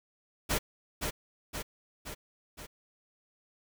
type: noise with echo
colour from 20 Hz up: pink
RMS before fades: -29 dBFS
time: 0.49-0.59 s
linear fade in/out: 20 ms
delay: 520 ms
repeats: 4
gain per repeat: -4 dB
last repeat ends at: 2.67 s
effects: none